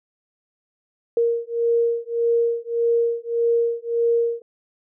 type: beating tone pair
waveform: sine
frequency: 466.2 / 467.9 Hz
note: A#4 / A#4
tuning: 0 / +6 cents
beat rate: 1.7 Hz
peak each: -21 dBFS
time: 1.17-4.42 s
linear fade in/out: 2 ms
effects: none